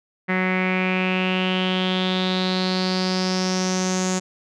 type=tone with low-pass filter sweep; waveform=sawtooth; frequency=185.3 Hz; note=F#3; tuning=3 cents sharp; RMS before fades=-22 dBFS; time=0.28-4.2 s; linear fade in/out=20 ms; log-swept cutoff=2000 to 6900 Hz; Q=6.1; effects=none